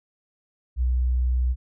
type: tone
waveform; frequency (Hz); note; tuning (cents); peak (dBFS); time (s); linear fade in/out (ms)
sine; 62.3; B1; +16; -19; 0.76-1.56; 50
effects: none